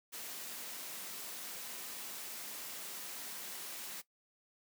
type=high-pass noise; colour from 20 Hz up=white; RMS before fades=-45 dBFS; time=0.12-4.02 s; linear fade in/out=20 ms; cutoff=160 Hz; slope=24 dB/octave; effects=noise-tail reverb RT60 0.1 s tail -17 dB re dry